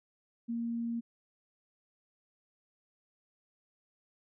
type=tone; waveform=sine; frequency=233.1 Hz; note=A#3; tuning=in tune; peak=-32 dBFS; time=0.48-1.01 s; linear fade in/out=20 ms; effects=none